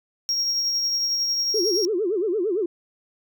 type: tone with tremolo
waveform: triangle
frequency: 5588 Hz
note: F8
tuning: in tune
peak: -18 dBFS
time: 0.29-1.85 s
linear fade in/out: 0 ms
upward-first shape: triangle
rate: 11 Hz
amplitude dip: 35%
type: tone with vibrato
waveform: sine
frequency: 391.3 Hz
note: G4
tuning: 3 cents flat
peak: -20 dBFS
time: 1.54-2.66 s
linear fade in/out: 5 ms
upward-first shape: sine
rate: 8.8 Hz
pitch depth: 240 cents each way
effects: tanh soft clip ceiling -12 dBFS